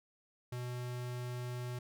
square tone, 123.47 Hz, B2, in tune, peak -39 dBFS, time 0.52-1.79 s, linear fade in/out 5 ms, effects none

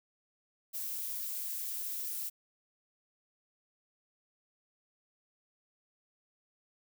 violet noise, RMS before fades -38 dBFS, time 0.73-2.3 s, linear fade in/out 20 ms, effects none

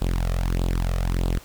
sawtooth tone with flanger, 43.65 Hz, F1, in tune, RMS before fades -23 dBFS, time 0.01-1.39 s, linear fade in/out 10 ms, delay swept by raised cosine 0.24 to 1.64 ms, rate 1.6 Hz, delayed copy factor +0.85, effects pink hiss -47 dBFS RMS until 1.44 s

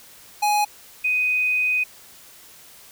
square / sine tone pair in turn, 834 / 2499 Hz, G#5 / D#7, +7 / +7 cents, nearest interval octave + perfect fifth, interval 1900 cents, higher second, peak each -18 dBFS, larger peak neither, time 0.42-0.65 / 1.04-1.84 s, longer second, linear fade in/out 10 ms, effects white hiss -47 dBFS RMS until 2.91 s

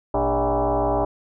sine tone with frequency modulation, 120 Hz, B2, 49 cents flat, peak -18 dBFS, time 0.14-1.05 s, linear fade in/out 5 ms, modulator 174 Hz, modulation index 4.9, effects none

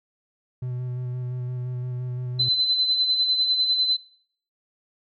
triangle tone with vibrato, 124.9 Hz, B2, 20 cents sharp, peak -25 dBFS, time 0.62-2.49 s, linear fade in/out 5 ms, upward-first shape square, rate 5.8 Hz, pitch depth 14 cents each way
sine tone with tremolo, 4042 Hz, B7, 39 cents sharp, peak -17 dBFS, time 2.39-3.97 s, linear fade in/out 10 ms, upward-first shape sine, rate 10 Hz, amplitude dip 50%
effects noise-tail reverb RT60 0.6 s tail -21 dB re dry

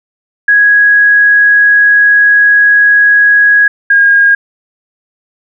sine tone pair in turn, 1661.2 / 1628 Hz, G#6 / G#6, 0 / -35 cents, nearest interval unison, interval 35 cents, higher first, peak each -3 dBFS, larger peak neither, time 0.48-3.68 / 3.9-4.35 s, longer first, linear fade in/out 5 ms, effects none

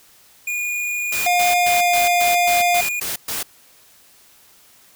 square tone, 2439 Hz, D#7, 35 cents flat, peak -22 dBFS, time 0.47-3 s, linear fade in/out 5 ms
white noise bursts, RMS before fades -25 dBFS, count 9, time 1.12-3.43 s, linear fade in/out 5 ms, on 150 ms, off 120 ms
square tone with pitch glide, 710 to 703.5 Hz, F5 to F5, +28 to +12 cents, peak -16 dBFS, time 1.26-2.81 s, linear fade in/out 5 ms, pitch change -16 cents, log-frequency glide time 1.53-1.94 s
effects white hiss -51 dBFS RMS until 4.95 s

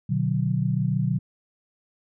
sine chord, B minor, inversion none, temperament equal with one note detuned, 123.47 / 149.74 / 185 Hz, B2 / D3 / F#3, 0 / +34 / 0 cents, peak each -25 / -25 / -26 dBFS, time 0.09-1.19 s, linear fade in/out 10 ms, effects none

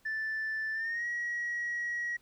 sine tone with pitch glide, 1760 to 1908.2 Hz, A6 to A#6, 0 to +40 cents, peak -30 dBFS, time 0.05-2.17 s, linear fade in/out 10 ms, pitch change +140 cents, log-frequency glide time 0.73-1.06 s, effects tanh soft clip ceiling -29 dBFS + pink hiss -67 dBFS RMS until 2.21 s

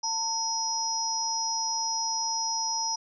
sine tone cluster, 899 / 5140 / 5770 Hz, A5 / E8 / F#8, +37 / -45 / -44 cents, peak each -31 dBFS, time 0.03-2.96 s, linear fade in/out 10 ms, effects none

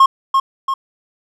triangle tone with echo, 1077 Hz, C6, 50 cents sharp, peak -3 dBFS, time 0-0.06 s, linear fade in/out 5 ms, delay 340 ms, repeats 2, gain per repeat -5 dB, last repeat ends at 0.74 s, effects none

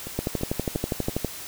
two click trains, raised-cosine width 2 ms, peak -21 / -11 dBFS, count 4 / 14, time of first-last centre 0.07-1.094 / 0.19-1.247 s, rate 2.93 / 12.3 Hz, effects white hiss -38 dBFS RMS until 1.47 s

